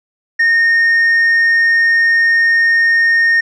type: tone with tanh clipping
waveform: sine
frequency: 1840 Hz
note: A#6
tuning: 23 cents flat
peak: -9 dBFS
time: 0.39-3.41 s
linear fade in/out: 10 ms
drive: 2 dB
effects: none